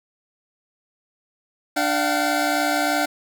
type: tone cluster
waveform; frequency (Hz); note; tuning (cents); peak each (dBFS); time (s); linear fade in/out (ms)
25% pulse; 295.6 / 698 / 761; D4 / F5 / F#5; +11 / -1 / +48; -20; 1.76-3.06; 10
effects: none